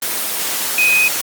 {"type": "tone in noise", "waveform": "sine", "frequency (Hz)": 2505, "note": "D#7", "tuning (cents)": 11, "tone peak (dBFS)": -11, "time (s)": [0.78, 1.08], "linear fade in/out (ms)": 2, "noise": "white", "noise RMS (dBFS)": -20, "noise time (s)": [0.02, 1.21], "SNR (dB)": 6, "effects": ["high-pass 200 Hz 12 dB/octave", "Opus 24 kbps"]}